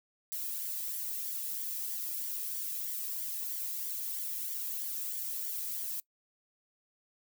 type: noise with flanger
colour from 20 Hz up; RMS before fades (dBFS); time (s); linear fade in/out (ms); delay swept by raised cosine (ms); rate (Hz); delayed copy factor
violet; -37; 0.32-6; 0; 0.75 to 1.42; 3.1; -0.5
effects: noise-tail reverb RT60 0.1 s tail -22 dB re dry